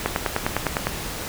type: click train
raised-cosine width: 0.5 ms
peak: -5 dBFS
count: 9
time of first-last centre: 0.06-0.87 s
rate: 9.88 Hz
effects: pink hiss -31 dBFS RMS until 1.28 s